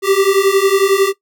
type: beating tone pair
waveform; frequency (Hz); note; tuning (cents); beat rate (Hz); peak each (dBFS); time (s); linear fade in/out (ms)
square; 385.1 / 396.1; G4 / G4; -31 / +18; 11; -14; 0.02-1.13; 50
effects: noise-tail reverb RT60 0.1 s tail -17 dB re dry